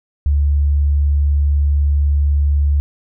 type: tone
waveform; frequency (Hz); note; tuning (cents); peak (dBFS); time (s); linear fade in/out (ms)
sine; 72; D2; -34; -11; 0.26-2.8; 0
effects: none